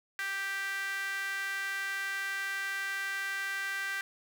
sawtooth tone with high-pass filter, 392 Hz, G4, in tune, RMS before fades -35 dBFS, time 0.19-4.01 s, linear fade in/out 0 ms, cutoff 1700 Hz, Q 6.6, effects none

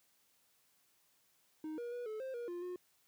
triangle tone with pitch steps, 311.5 / 477.4 / 485.8 / 432.8 / 526 / 476.6 / 350.1 / 359.6 Hz, D#4 / A#4 / B4 / A4 / C5 / A#4 / F4 / F#4, +2 / +41 / -29 / -29 / +9 / +38 / +4 / -49 cents, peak -38 dBFS, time 1.64-2.76 s, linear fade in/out 2 ms, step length 140 ms, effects white hiss -73 dBFS RMS until 3.07 s + high-pass 80 Hz 12 dB/octave

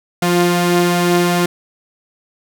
sawtooth tone pair together, 174.61 / 351.9 Hz, F3 / F4, 0 / +13 cents, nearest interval octave, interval 1213 cents, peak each -11 dBFS, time 0.22-1.46 s, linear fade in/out 5 ms, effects none

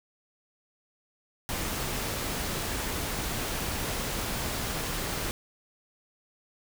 pink noise, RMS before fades -32 dBFS, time 1.49-5.31 s, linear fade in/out 0 ms, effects none

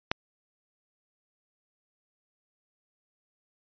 click, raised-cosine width 0.3 ms, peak -9 dBFS, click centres 0.115 s, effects resampled to 11025 Hz

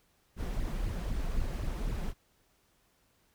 brown noise with flanger, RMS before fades -33 dBFS, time 0.36-2.14 s, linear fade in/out 50 ms, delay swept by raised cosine 0.42 to 5.82 ms, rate 3.9 Hz, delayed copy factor +0.7, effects pink hiss -70 dBFS RMS until 3.34 s

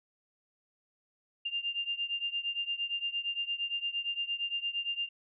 sine beating tone pair, 2794 / 2802.7 Hz, F7 / F7, 0 / +5 cents, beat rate 8.7 Hz, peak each -34 / -36 dBFS, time 1.45-5.09 s, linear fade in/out 10 ms, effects none

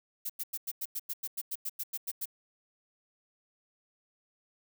violet noise bursts, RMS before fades -35 dBFS, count 15, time 0.25-2.256 s, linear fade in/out 10 ms, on 46 ms, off 94 ms, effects none

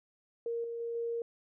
sine tone with level steps, 466.2 Hz, A#4, in tune, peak -32 / -36 / -34 / -32 dBFS, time 0.46-1.22 s, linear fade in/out 2 ms, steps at 0.64 / 0.8 / 0.95 s, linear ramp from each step 2 ms, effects none

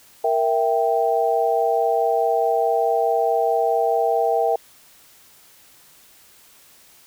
sine chord, E diminished, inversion second, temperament equal, 466.2 / 659.3 / 784 Hz, Bb4 / E5 / G5, 0 / 0 / 0 cents, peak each -21 dBFS, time 0.24-4.56 s, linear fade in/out 5 ms, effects white hiss -51 dBFS RMS until 7.06 s

